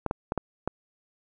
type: clicks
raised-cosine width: 1 ms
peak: -13 dBFS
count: 5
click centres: 0.063 / 0.111 / 0.321 / 0.377 / 0.676 s
effects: none